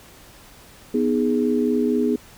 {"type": "chord", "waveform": "sine", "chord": "G# minor", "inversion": "first", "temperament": "equal", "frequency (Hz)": [246.9, 311.1, 415.3], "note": ["B3", "D#4", "G#4"], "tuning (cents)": [0, 0, 0], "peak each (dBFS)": [-20, -24, -22], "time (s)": [0.94, 2.16], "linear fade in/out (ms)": 5, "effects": ["pink hiss -47 dBFS RMS until 2.37 s"]}